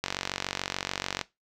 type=click train; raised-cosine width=0.2 ms; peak=-11 dBFS; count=56; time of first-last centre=0.04-1.213 s; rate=46.9 Hz; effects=noise-tail reverb RT60 0.2 s tail -18 dB re dry